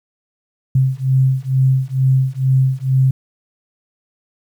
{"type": "beating tone pair", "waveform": "sine", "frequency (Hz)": [130.81, 133.01], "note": ["C3", "C3"], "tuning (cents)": [0, 29], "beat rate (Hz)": 2.2, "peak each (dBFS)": -15, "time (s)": [0.75, 3.11], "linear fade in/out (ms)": 5, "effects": ["8-bit"]}